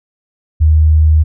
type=tone; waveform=sine; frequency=77.78 Hz; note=D#2; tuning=in tune; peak=-5 dBFS; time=0.6-1.24 s; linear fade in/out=20 ms; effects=none